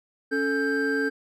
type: tone cluster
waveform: triangle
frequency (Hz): 277.8 / 440 / 1579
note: C#4 / A4 / G6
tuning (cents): +4 / 0 / +12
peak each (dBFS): -25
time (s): 0.31-1.1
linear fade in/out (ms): 20
effects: none